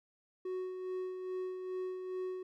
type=tone with tremolo; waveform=triangle; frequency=370 Hz; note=F#4; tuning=in tune; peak=-33 dBFS; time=0.45-2.43 s; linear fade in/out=5 ms; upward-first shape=sine; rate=2.4 Hz; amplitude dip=45%; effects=none